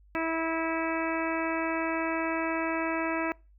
harmonic tone, 325.8 Hz, E4, 20 cents flat, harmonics 1 / 2 / 3 / 4 / 5 / 6 / 7 / 8, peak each -31 / -34 / -36 / -37 / -38 / -39 / -39 / -40 dBFS, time 0.15-3.32 s, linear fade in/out 0 ms, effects noise-tail reverb RT60 0.3 s tail -25 dB re dry + added 50 Hz sine -55 dBFS peak until 3.58 s

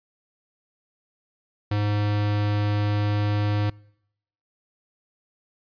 square tone, 103.83 Hz, G#2, in tune, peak -22 dBFS, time 1.71-3.7 s, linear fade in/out 5 ms, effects noise-tail reverb RT60 0.8 s tail -26 dB re dry + resampled to 11025 Hz

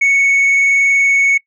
sine tone with frequency modulation, 2217 Hz, C#7, in tune, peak -6 dBFS, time 0.01-1.38 s, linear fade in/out 10 ms, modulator 21.1 Hz, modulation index 0.67, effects noise-tail reverb RT60 0.1 s tail -25 dB re dry + tanh soft clip ceiling -8 dBFS

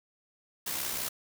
white noise with amplitude modulation, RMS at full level -32 dBFS, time 0.66-1.09 s, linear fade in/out 10 ms, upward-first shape sine, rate 64.8 Hz, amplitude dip 45%, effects none

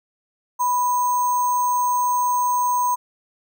sine tone with sample-and-hold, 987.8 Hz, B5, in tune, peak -17 dBFS, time 0.59-2.96 s, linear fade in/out 20 ms, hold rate 7350 Hz, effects none

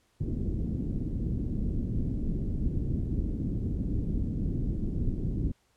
pink low-pass noise, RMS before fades -30 dBFS, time 0.2-5.52 s, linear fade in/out 10 ms, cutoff 300 Hz, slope 24 dB/octave, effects pink hiss -69 dBFS RMS until 5.76 s + low-pass 11000 Hz 12 dB/octave

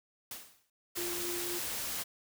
white noise with exponential decay, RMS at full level -40 dBFS, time 0.31-0.7 s, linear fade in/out 2 ms, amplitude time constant 84 ms
white noise, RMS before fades -37 dBFS, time 0.95-2.04 s, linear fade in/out 20 ms
sine tone with tremolo, 349.2 Hz, F4, in tune, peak -37 dBFS, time 0.97-1.59 s, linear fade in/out 10 ms, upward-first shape sine, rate 3.6 Hz, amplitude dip 35%
effects none

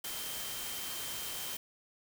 sine tone in noise, 3136 Hz, G7, in tune, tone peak -46 dBFS, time 0.04-1.57 s, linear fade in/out 5 ms, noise white, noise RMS -40 dBFS, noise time 0.04-1.57 s, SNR -9 dB, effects none

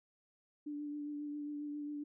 sine tone with vibrato, 293.7 Hz, D4, in tune, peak -39 dBFS, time 0.66-2.04 s, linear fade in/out 10 ms, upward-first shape triangle, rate 7.4 Hz, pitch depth 22 cents each way, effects none

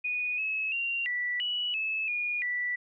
sine tone with pitch steps, 2471 / 2581 / 2764 / 1961 / 2941 / 2603 / 2439 / 1964 Hz, D#7 / E7 / F7 / B6 / F#7 / E7 / D#7 / B6, -13 / -37 / -19 / -13 / -11 / -22 / -35 / -10 cents, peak -28 dBFS, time 0.04-2.76 s, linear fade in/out 10 ms, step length 340 ms, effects none

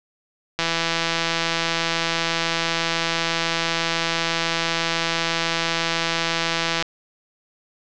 click train, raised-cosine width 0.2 ms, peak -4 dBFS, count 1036, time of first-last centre 0.59-6.825 s, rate 166 Hz, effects low-pass 6000 Hz 12 dB/octave

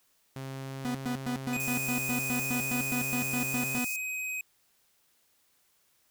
sawtooth tone with vibrato, 133.8 Hz, C3, 39 cents sharp, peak -33 dBFS, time 0.36-3.79 s, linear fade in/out 2 ms, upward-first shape sine, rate 0.45 Hz, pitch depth 10 cents each way
45% pulse tone bursts, 246.9 Hz, B3, in tune, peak -30 dBFS, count 15, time 0.85-3.845 s, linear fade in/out 0 ms, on 97 ms, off 110 ms
square tone with pitch glide, 2489 to 2521 Hz, D#7 to D#7, 0 to +22 cents, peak -33 dBFS, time 1.53-4.41 s, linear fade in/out 2 ms, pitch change +22 cents, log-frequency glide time 3.5-3.96 s
white high-pass noise, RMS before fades -38 dBFS, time 1.6-3.96 s, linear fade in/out 0 ms, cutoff 5000 Hz, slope 48 dB/octave
effects white hiss -69 dBFS RMS until 6.1 s

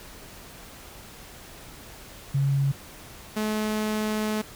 sine / sawtooth tone pair in turn, 138.59 / 214.6 Hz, C#3 / A3, 0 / -43 cents, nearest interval minor sixth, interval 757 cents, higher second, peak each -20 / -21 dBFS, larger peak first, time 2.34-2.72 / 3.36-4.42 s, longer second, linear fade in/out 10 ms, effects pink hiss -45 dBFS RMS until 4.55 s

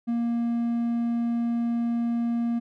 triangle tone, 234.7 Hz, A#3, 12 cents sharp, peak -21 dBFS, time 0.07-2.6 s, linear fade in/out 20 ms, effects none

